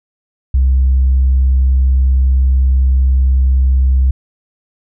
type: tone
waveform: sine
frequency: 65.41 Hz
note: C2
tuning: in tune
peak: -6 dBFS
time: 0.54-4.11 s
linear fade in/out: 5 ms
effects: tanh soft clip ceiling -5 dBFS

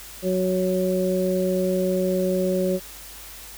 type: harmonic tone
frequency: 185 Hz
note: F#3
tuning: in tune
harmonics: 1 / 2 / 3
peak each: -24 / -24 / -24 dBFS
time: 0.22-2.8 s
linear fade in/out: 50 ms
effects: added 50 Hz sine -47 dBFS peak until 3.57 s + white hiss -41 dBFS RMS until 3.57 s

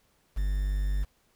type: tone with quantisation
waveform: triangle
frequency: 49.21 Hz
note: G1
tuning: 7 cents sharp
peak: -23 dBFS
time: 0.36-1.05 s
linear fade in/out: 20 ms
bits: 8
effects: pink hiss -68 dBFS RMS until 1.35 s

